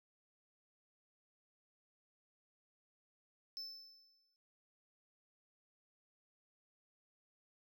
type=tone with exponential decay; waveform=triangle; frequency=5274 Hz; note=E8; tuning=in tune; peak=-40 dBFS; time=3.57-4.36 s; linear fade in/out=0 ms; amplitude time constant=170 ms; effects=none